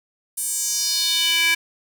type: tone with high-pass filter sweep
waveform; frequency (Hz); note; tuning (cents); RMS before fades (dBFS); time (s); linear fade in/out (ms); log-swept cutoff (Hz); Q
square; 331.6; E4; +10; -21; 0.37-1.55; 10; 9700 to 2100; 3.2
effects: none